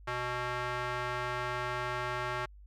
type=tone with band-pass filter; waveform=square; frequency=123.47 Hz; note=B2; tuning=in tune; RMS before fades=-35 dBFS; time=0.07-2.46 s; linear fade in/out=10 ms; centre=1400 Hz; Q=1.2; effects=added 50 Hz sine -50 dBFS peak until 2.66 s